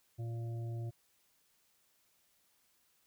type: harmonic tone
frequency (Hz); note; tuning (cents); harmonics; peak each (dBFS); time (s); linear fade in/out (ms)
116.1; A#2; -7; 1 / 3 / 5 / 6; -37 / -50 / -57 / -57; 0.18-0.91; 20
effects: white hiss -73 dBFS RMS until 3.06 s